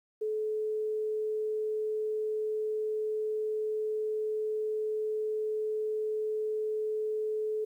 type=tone; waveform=sine; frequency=430.8 Hz; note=A4; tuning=37 cents flat; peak=-29 dBFS; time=0.21-7.65 s; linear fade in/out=10 ms; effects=11-bit